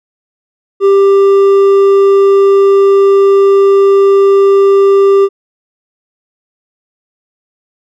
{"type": "tone with hard clipping", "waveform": "sine", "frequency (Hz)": 394.5, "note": "G4", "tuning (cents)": 11, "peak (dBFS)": -5, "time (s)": [0.8, 5.29], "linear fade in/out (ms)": 50, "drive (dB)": 5, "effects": []}